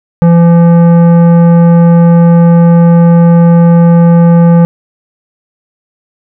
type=tone with tanh clipping; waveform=triangle; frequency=169.8 Hz; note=F3; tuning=48 cents flat; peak=-3 dBFS; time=0.22-4.65 s; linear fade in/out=0 ms; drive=17 dB; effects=none